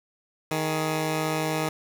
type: tone pair together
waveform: 10% pulse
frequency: 156.76 / 418.8 Hz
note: D#3 / G#4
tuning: +13 / +15 cents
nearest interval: octave + perfect fourth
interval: 1702 cents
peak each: -17 / -25 dBFS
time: 0.51-1.69 s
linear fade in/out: 2 ms
effects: none